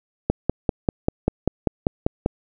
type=click train; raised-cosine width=2 ms; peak=-4 dBFS; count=11; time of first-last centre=0.3-2.261 s; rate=5.1 Hz; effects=none

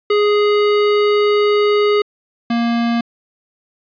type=tone pair in turn; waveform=square; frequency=415.3 / 234.2 Hz; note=G#4 / A#3; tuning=0 / +8 cents; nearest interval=minor seventh; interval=992 cents; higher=first; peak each=-12 / -15 dBFS; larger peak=first; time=0.1-2.02 / 2.5-3.01 s; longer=first; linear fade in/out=5 ms; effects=resampled to 11025 Hz + 8-bit

